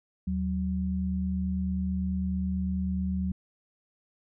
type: tone pair together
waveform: sine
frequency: 77.78 / 186.93 Hz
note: D#2 / F#3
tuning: 0 / +18 cents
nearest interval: octave + minor third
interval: 1518 cents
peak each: -31 / -28 dBFS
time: 0.27-3.32 s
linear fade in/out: 5 ms
effects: none